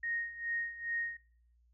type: tone with tremolo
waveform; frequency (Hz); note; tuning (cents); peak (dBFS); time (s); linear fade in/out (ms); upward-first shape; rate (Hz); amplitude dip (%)
sine; 1863; A#6; -2; -32; 0.03-1.17; 5; sine; 2.4; 80
effects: noise-tail reverb RT60 0.6 s tail -19 dB re dry + added 59 Hz sine -65 dBFS peak until 1.73 s